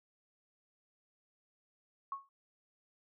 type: tone with exponential decay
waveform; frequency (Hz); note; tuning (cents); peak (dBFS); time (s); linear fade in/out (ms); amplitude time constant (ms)
sine; 1100; C#6; -14; -33; 2.12-2.29; 2; 35
effects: none